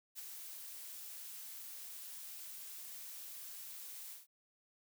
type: noise with ADSR envelope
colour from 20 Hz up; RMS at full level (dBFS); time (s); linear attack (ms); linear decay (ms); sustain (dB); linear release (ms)
blue; -44; 0.15-4.27; 43; 6; -5; 160
effects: none